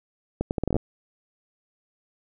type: accelerating click train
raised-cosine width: 2 ms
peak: -11 dBFS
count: 10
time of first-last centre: 0.41-0.765 s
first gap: 99 ms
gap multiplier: 0.74
effects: none